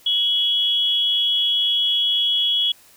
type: tone pair together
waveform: sine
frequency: 2970 / 3334 Hz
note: F#7 / G#7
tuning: +6 / +6 cents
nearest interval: major second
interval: 200 cents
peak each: -25 / -17 dBFS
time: 0.06-2.72 s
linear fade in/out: 5 ms
effects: white hiss -51 dBFS RMS until 2.96 s